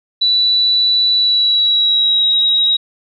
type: tone with pitch glide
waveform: sine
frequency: 3957 to 3822 Hz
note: B7 to A#7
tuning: +3 to +43 cents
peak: -10 dBFS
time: 0.21-2.77 s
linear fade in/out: 10 ms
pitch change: -60 cents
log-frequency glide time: 1.14-2.3 s
effects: none